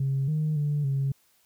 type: tone with pitch steps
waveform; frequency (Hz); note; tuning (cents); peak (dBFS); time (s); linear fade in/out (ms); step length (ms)
sine; 135.9 / 154.1 / 146.9 / 137; C#3 / D#3 / D3 / C#3; -34 / -16 / +1 / -20; -22; 0-1.12; 5; 280
effects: tanh soft clip ceiling -20 dBFS + white hiss -65 dBFS RMS until 1.45 s